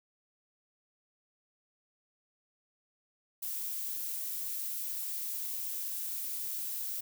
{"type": "noise", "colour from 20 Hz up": "violet", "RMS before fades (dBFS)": -37, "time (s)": [3.42, 7.01], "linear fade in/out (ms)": 10, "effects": []}